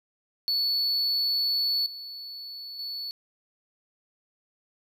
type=tone with level steps; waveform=triangle; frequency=4435 Hz; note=C#8; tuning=in tune; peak=-22 / -36 / -31 dBFS; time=0.48-3.11 s; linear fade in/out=0 ms; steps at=1.86 / 2.79 s; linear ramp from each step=2 ms; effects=none